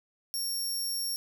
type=tone; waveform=20% pulse; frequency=5520 Hz; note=F8; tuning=21 cents flat; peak=-25 dBFS; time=0.34-1.16 s; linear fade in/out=0 ms; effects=none